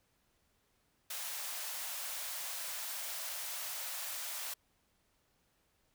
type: high-pass noise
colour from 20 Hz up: white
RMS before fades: -41 dBFS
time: 1.1-4.54 s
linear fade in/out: 5 ms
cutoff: 550 Hz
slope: 48 dB/octave
effects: pink hiss -75 dBFS RMS until 5.94 s